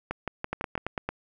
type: two click trains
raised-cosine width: 0.5 ms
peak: -14 / -15 dBFS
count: 6 / 5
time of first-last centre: 0.53-1.09 / 0.11-0.778 s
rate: 8.93 / 5.99 Hz
effects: none